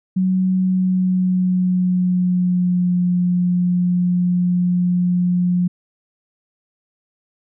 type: tone with pitch glide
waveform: sine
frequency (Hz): 186.2 to 178.31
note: F#3 to F3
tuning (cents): +11 to +36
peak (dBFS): -14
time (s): 0.16-5.68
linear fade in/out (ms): 10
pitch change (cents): -75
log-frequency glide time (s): 0.53-3
effects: none